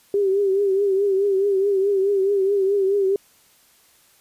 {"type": "tone with vibrato", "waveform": "sine", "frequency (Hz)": 393.8, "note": "G4", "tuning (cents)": 8, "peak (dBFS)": -16, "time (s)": [0.14, 3.16], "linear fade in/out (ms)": 2, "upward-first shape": "triangle", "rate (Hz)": 4.7, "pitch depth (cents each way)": 78, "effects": ["white hiss -56 dBFS RMS until 4.2 s", "resampled to 32000 Hz"]}